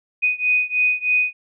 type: beating tone pair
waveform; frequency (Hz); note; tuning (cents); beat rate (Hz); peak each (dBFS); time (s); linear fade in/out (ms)
sine; 2489 / 2492.2; D#7 / D#7; 0 / +2; 3.2; -19 / -20; 0.22-1.33; 20
effects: none